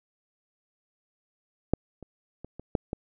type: clicks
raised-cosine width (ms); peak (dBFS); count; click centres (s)
2; -8 / -29 / -26 / -26 / -10 / -17; 6; 1.736 / 2.027 / 2.446 / 2.596 / 2.752 / 2.931
effects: none